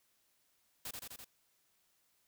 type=noise with echo; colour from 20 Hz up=white; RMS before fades=-43 dBFS; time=0.85-0.91 s; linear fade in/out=5 ms; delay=84 ms; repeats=4; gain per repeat=-2 dB; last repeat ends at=1.246 s; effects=white hiss -75 dBFS RMS until 2.27 s